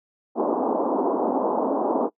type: band-pass noise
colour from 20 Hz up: pink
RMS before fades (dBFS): -23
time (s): 0.35-2.1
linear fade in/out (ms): 50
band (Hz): 240 to 1000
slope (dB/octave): 48
effects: noise-tail reverb RT60 0.1 s tail -22 dB re dry